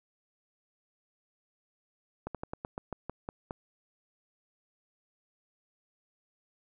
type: slowing click train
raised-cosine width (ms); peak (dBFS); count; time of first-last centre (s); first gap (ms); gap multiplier
1; -22; 10; 2.27-3.509; 77; 1.14
effects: none